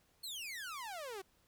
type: exponential sweep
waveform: sawtooth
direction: down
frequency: 4398 to 364.2 Hz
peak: -39 dBFS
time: 0.23-1.22 s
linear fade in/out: 10 ms
effects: pink hiss -72 dBFS RMS until 1.47 s